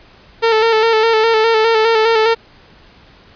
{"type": "tone with vibrato", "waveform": "sawtooth", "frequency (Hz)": 447, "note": "A4", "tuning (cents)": 27, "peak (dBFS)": -6, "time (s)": [0.42, 2.35], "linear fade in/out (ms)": 20, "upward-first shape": "square", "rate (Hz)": 4.9, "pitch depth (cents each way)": 37, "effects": ["pink hiss -45 dBFS RMS until 3.35 s", "resampled to 11025 Hz"]}